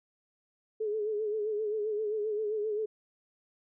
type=tone with vibrato; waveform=sine; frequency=426 Hz; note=G#4; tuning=44 cents sharp; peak=-29 dBFS; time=0.8-2.86 s; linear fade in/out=10 ms; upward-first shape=sine; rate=7.6 Hz; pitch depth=60 cents each way; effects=none